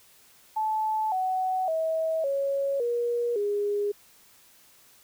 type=tone with pitch steps; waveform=sine; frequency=869 / 747.8 / 643.5 / 553.8 / 476.6 / 410.1 Hz; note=A5 / F#5 / E5 / C#5 / A#4 / G#4; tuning=-22 / +18 / -42 / -2 / +38 / -22 cents; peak=-24 dBFS; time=0.56-3.92 s; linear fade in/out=10 ms; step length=560 ms; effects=white hiss -57 dBFS RMS until 5.03 s